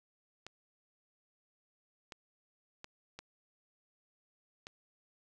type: clicks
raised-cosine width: 0.2 ms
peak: -28 dBFS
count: 5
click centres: 0.466 / 2.122 / 2.844 / 3.19 / 4.669 s
effects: none